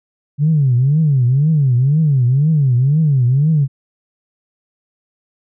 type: tone with vibrato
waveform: sine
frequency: 139.3 Hz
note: C#3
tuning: 9 cents sharp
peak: -9 dBFS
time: 0.38-3.68 s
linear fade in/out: 50 ms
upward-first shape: triangle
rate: 2 Hz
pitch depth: 280 cents each way
effects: tanh soft clip ceiling -5 dBFS